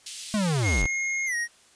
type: high-pass noise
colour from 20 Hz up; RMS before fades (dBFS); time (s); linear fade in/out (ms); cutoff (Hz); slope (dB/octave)
pink; -37; 0.06-0.82; 5; 3000; 24
type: linear sweep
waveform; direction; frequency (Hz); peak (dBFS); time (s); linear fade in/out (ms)
square; down; 220 to 30.59; -23; 0.34-0.86; 0
type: tone with pitch glide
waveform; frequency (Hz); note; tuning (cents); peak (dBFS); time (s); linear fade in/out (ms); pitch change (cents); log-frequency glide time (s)
square; 2146 to 1879; C7 to A#6; +43 to +13; -26; 0.62-1.48; 50; -230; 1.26-1.35
effects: white hiss -57 dBFS RMS until 1.75 s + resampled to 22050 Hz